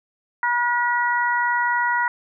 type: harmonic tone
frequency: 481.8 Hz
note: B4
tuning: 43 cents flat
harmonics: 2 / 3 / 4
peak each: -21 / -23 / -24 dBFS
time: 0.43-2.08 s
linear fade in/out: 2 ms
effects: none